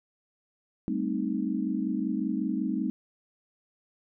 sine chord, A half-diminished seventh, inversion third, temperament equal with one note detuned, 196 / 221.3 / 261.6 / 311.1 Hz, G3 / A3 / C4 / Eb4, 0 / +10 / 0 / 0 cents, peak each -32 dBFS, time 0.88-2.9 s, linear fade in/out 0 ms, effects none

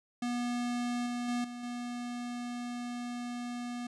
square tone with level steps, 242.4 Hz, B3, 32 cents flat, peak -32 / -34 / -31 / -41 / -37 dBFS, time 0.22-3.87 s, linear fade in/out 5 ms, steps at 1.06 / 1.28 / 1.44 / 1.63 s, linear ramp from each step 5 ms, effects resampled to 22050 Hz

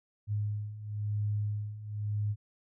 sine beating tone pair, 103.83 / 104.81 Hz, G#2 / G#2, 0 / +16 cents, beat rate 0.98 Hz, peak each -36 / -32 dBFS, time 0.27-2.36 s, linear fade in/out 50 ms, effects none

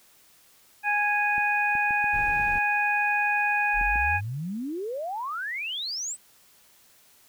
harmonic tone, 828 Hz, G#5, 5 cents flat, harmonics 1 / 2 / 3, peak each -26 / -26 / -26 dBFS, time 0.83-4.21 s, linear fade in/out 50 ms
clicks, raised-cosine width 3 ms, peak -29 dBFS, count 8, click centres 1.381 / 1.753 / 1.908 / 2.042 / 2.399 / 2.556 / 3.813 / 3.958 s
brown noise, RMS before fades -37 dBFS, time 2.13-2.59 s, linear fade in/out 5 ms
sine exponential sweep, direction up, 33.64 to 8372 Hz, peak -29 dBFS, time 3.73-6.17 s, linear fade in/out 50 ms
effects white hiss -58 dBFS RMS until 7.28 s

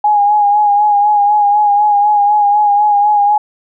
sine tone with vibrato, 827 Hz, G#5, 8 cents flat, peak -7 dBFS, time 0.04-3.38 s, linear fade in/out 5 ms, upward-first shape sine, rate 4 Hz, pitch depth 35 cents each way, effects none

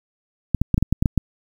clicks, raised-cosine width 5 ms, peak -4 dBFS, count 9, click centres 0.547 / 0.616 / 0.743 / 0.779 / 0.826 / 0.926 / 1.025 / 1.058 / 1.177 s, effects 7-bit

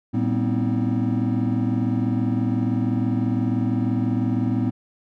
triangle tone cluster, 113.5 / 195.9 / 241.9 / 261.9 / 317.1 Hz, A#2 / G3 / B3 / C4 / D#4, -46 / -1 / -36 / +2 / +33 cents, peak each -22 / -27 / -23 / -23 / -28 dBFS, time 0.13-4.71 s, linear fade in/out 20 ms, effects none

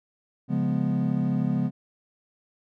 triangle chord, C# dominant seventh, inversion none, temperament equal, 138.59 / 174.61 / 207.7 / 246.9 Hz, C#3 / E#3 / G#3 / B3, 0 / 0 / 0 / 0 cents, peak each -26 dBFS, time 0.48-1.71 s, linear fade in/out 50 ms, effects none

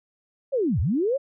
sine linear two-way sweep, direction down then up, 576 to 65.6 to 576 Hz, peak -20 dBFS, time 0.52-1.18 s, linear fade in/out 20 ms, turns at 0.8 s, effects none

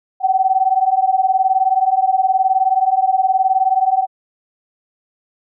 sine beating tone pair, 751 / 770 Hz, F#5 / G5, +26 / -31 cents, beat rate 19 Hz, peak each -15 dBFS, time 0.2-4.07 s, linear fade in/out 50 ms, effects none

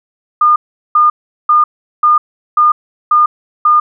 sine tone bursts, 1214 Hz, D#6, 43 cents flat, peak -5 dBFS, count 7, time 0.41-3.8 s, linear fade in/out 5 ms, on 150 ms, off 390 ms, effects none

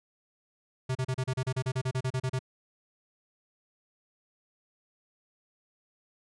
square tone bursts, 129.5 Hz, C3, 17 cents flat, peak -28 dBFS, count 16, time 0.89-2.392 s, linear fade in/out 10 ms, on 62 ms, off 34 ms, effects resampled to 22050 Hz

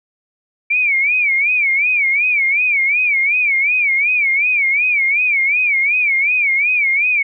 sine tone with vibrato, 2309 Hz, D7, 30 cents flat, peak -12 dBFS, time 0.7-7.23 s, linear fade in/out 10 ms, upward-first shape sine, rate 2.7 Hz, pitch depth 150 cents each way, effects none

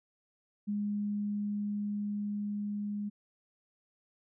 sine tone with level ramp, 206.1 Hz, G#3, 13 cents flat, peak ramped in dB -30 to -33 dBFS, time 0.67-3.1 s, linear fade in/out 20 ms, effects none

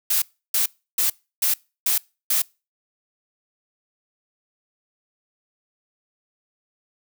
blue noise bursts, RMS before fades -20 dBFS, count 6, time 0.1-2.42 s, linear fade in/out 5 ms, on 120 ms, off 320 ms, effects noise-tail reverb RT60 0.3 s tail -25 dB re dry

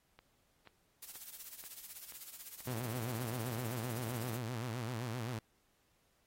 click train, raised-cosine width 0.3 ms, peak -38 dBFS, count 8, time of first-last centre 0.19-3.572 s, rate 2.07 Hz
blue noise with tremolo, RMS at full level -46 dBFS, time 1.02-4.39 s, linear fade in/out 5 ms, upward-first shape sine, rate 16 Hz, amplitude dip 75%
sawtooth tone with vibrato, 118.5 Hz, A#2, 29 cents sharp, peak -34 dBFS, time 2.67-5.39 s, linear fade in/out 5 ms, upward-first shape sine, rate 7.7 Hz, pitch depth 140 cents each way
effects pink hiss -75 dBFS RMS until 6.26 s + AAC 48 kbps

